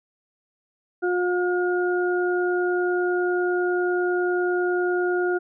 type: harmonic tone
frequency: 358 Hz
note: F4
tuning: 43 cents sharp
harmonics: 1 / 2 / 4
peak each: -21 / -30 / -28 dBFS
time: 1.02-5.39 s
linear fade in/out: 20 ms
effects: none